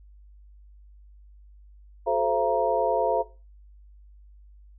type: tone cluster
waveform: sine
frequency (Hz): 373.9 / 434.1 / 524 / 679 / 940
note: F#4 / A4 / C5 / F5 / A#5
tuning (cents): +18 / -23 / +2 / -49 / +14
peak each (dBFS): -33 / -28 / -27 / -26 / -28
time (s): 2.06-3.23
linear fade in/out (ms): 20
effects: noise-tail reverb RT60 0.3 s tail -17 dB re dry + added 50 Hz sine -48 dBFS peak until 4.78 s